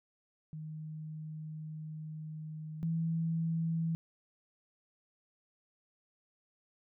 sine tone pair in turn, 155.56 / 163.98 Hz, D#3 / E3, 0 / -9 cents, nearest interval minor second, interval 91 cents, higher second, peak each -40 / -30 dBFS, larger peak second, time 0.53-2.83 / 2.83-3.95 s, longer first, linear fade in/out 0 ms, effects none

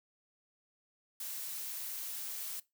blue noise, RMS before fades -41 dBFS, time 1.2-2.6 s, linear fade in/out 5 ms, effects noise-tail reverb RT60 0.2 s tail -20 dB re dry

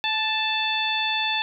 harmonic tone with a mistuned harmonic, 880 Hz, A5, in tune, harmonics 1 / 2 / 3 / 4 / 5, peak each -28 / -30 / -27 / -26 / -36 dBFS, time 0.04-1.42 s, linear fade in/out 0 ms, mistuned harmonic 1, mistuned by -23 cents, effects none

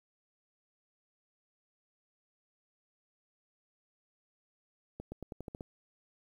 accelerating click train, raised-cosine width 2 ms, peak -28 dBFS, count 8, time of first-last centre 5-5.608 s, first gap 120 ms, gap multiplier 0.89, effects 10-bit

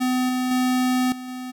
square tone with level steps, 253.4 Hz, B3, 45 cents sharp, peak -20 / -22 / -19 / -33 / -31 dBFS, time 0-1.52 s, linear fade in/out 20 ms, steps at 0.29 / 0.51 / 1.12 / 1.28 s, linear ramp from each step 2 ms, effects none

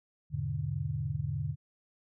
sine chord, E dominant seventh, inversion none, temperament equal with one note detuned, 82.41 / 103.53 / 123.47 / 146.83 Hz, E2 / G#2 / B2 / D3, 0 / -5 / 0 / 0 cents, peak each -40 / -37 / -37 / -34 dBFS, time 0.3-1.56 s, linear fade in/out 50 ms, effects none

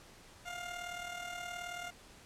15% pulse tone with amplitude modulation, 705 Hz, F5, 16 cents sharp, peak -32 dBFS, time 0.45-1.91 s, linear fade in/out 20 ms, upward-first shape sine, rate 38.8 Hz, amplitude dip 55%, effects pink hiss -57 dBFS RMS until 2.25 s + low-pass 10000 Hz 12 dB/octave

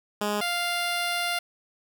10% pulse tone pair in turn, 207.7 / 698.6 Hz, G#3 / F5, 0 / 0 cents, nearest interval octave + major sixth, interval 2100 cents, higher second, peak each -17 dBFS, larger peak neither, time 0.21-0.41 / 0.41-1.39 s, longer second, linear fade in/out 5 ms, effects none

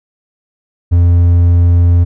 triangle tone, 86.7 Hz, F2, 12 cents flat, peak -3 dBFS, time 0.91-2.05 s, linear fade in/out 20 ms, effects none

